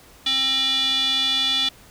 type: tone with band-pass filter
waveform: square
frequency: 266.1 Hz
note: C4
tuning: 29 cents sharp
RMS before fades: -21 dBFS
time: 0.26-1.69 s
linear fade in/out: 5 ms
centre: 3500 Hz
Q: 8.2
effects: pink hiss -49 dBFS RMS until 1.9 s